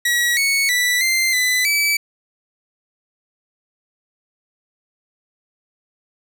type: tone with pitch steps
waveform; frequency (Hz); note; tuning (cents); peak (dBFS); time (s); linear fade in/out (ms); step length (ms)
sawtooth; 1921 / 2215 / 1970 / 2085 / 2003 / 2301; B6 / C#7 / B6 / C7 / B6 / D7; -48 / -2 / -5 / -7 / +24 / -36; -12; 0.05-1.97; 5; 320
effects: none